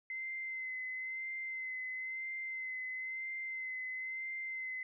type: tone with vibrato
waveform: sine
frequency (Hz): 2060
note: C7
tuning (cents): -28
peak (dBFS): -38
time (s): 0.1-4.83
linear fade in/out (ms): 2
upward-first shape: sine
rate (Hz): 1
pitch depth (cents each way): 23
effects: none